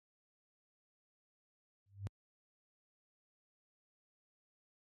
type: tone with exponential growth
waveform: sine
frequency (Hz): 99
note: G2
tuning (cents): +18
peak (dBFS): -34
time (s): 1.86-2.07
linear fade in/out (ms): 0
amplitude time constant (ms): 45
effects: high-pass 60 Hz 12 dB/octave + AAC 32 kbps